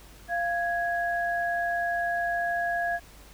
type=tone pair together; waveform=sine; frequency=693.2 / 1661.2 Hz; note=F5 / G#6; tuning=-13 / 0 cents; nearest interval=octave + minor third; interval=1513 cents; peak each=-27 / -29 dBFS; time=0.28-3 s; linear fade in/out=50 ms; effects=added 50 Hz sine -51 dBFS peak until 3.33 s + pink hiss -52 dBFS RMS until 3.33 s